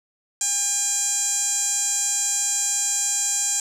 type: tone with band-pass filter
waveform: sawtooth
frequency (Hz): 807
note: G#5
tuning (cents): -50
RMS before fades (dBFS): -23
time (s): 0.41-3.6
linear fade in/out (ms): 2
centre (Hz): 7400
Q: 7.7
effects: none